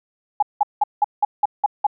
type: tone bursts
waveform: sine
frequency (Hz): 830.6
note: G#5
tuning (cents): 0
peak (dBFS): -12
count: 8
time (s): 0.4-1.868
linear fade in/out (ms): 5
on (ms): 26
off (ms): 180
effects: none